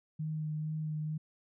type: tone with vibrato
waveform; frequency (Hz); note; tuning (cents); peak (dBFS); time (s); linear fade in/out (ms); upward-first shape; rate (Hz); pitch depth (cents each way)
sine; 154.6; D#3; -11; -33; 0.19-1.18; 10; sine; 2.2; 16
effects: none